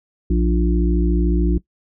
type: harmonic tone with a mistuned harmonic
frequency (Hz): 58.8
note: A#1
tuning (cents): +16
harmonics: 1 / 3 / 5 / 6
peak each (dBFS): -16 / -21 / -23 / -24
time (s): 0.3-1.58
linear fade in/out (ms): 5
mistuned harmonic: 6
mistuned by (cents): -25
effects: noise-tail reverb RT60 0.1 s tail -19 dB re dry